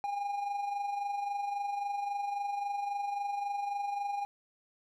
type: tone with amplitude modulation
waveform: triangle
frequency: 810 Hz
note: G#5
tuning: 43 cents flat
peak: -28 dBFS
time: 0.04-4.25 s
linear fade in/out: 0 ms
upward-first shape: sine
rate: 23.7 Hz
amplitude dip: 50%
effects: none